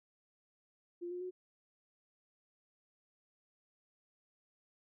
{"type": "tone with pitch steps", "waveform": "sine", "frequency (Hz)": [348.6, 357.2, 365.9], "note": ["F4", "F4", "F#4"], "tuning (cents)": [-3, 39, -19], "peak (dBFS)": -39, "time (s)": [1.01, 1.31], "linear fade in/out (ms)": 20, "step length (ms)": 100, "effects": []}